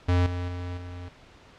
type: tone with level steps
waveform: square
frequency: 89 Hz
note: F2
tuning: 33 cents sharp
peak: -20 / -29 / -32 / -37 dBFS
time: 0.08-1.09 s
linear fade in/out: 10 ms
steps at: 0.26 / 0.48 / 0.77 s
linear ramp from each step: 5 ms
effects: pink hiss -52 dBFS RMS until 1.58 s + low-pass 4000 Hz 12 dB/octave